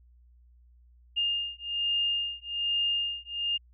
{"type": "beating tone pair", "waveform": "sine", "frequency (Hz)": [2820, 2821.2], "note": ["F7", "F7"], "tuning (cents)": [16, 17], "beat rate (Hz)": 1.2, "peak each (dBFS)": -30, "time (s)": [1.16, 3.58], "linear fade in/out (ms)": 20, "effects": ["added 60 Hz sine -55 dBFS peak until 3.73 s"]}